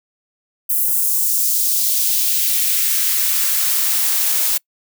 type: noise with high-pass filter sweep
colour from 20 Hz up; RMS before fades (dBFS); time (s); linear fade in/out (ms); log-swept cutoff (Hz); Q
blue; -17; 0.69-4.58; 10; 11000 to 440; 1
effects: noise-tail reverb RT60 0.1 s tail -26 dB re dry